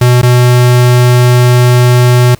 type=tone with dropouts; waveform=square; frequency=123.47 Hz; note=B2; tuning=in tune; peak=-4 dBFS; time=0.01-2.35 s; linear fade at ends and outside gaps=5 ms; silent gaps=0.216-0.229 s; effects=pink hiss -40 dBFS RMS until 2.39 s